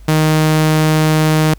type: tone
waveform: sawtooth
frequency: 155.8 Hz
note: D#3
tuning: 3 cents sharp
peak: -6 dBFS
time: 0.08-1.54 s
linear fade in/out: 5 ms
effects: added 50 Hz sine -34 dBFS peak until 1.58 s + pink hiss -51 dBFS RMS until 1.58 s